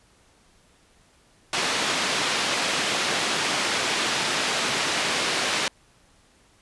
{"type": "band-pass noise", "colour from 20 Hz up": "white", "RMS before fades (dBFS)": -25, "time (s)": [1.53, 5.68], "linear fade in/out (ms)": 2, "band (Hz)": [170, 4100], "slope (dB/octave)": 12, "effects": ["pink hiss -59 dBFS RMS until 6.61 s", "resampled to 24000 Hz"]}